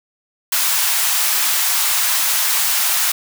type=high-pass noise; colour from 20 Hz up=white; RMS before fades=-17 dBFS; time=0.52-3.12 s; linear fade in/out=5 ms; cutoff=770 Hz; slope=24 dB/octave; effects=none